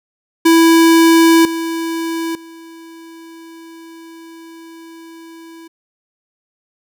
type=tone with level steps; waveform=square; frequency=329.6 Hz; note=E4; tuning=in tune; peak=-7 / -19 / -35 dBFS; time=0.45-5.68 s; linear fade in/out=10 ms; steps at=1.45 / 2.35 s; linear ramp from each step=2 ms; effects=none